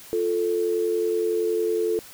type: tone pair together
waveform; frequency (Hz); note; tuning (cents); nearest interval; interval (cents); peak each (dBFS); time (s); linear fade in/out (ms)
sine; 349.5 / 440.3; F4 / A4; +1 / +1; major third; 400; -26 / -22; 0.13-1.99; 0
effects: white hiss -45 dBFS RMS until 2.13 s